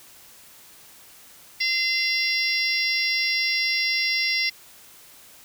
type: harmonic tone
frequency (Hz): 688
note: F5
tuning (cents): -26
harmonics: 3 / 4 / 5 / 6 / 7 / 8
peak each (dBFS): -24 / -31 / -34 / -33 / -27 / -28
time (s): 1.6-4.5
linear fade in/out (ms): 10
effects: white hiss -49 dBFS RMS until 5.44 s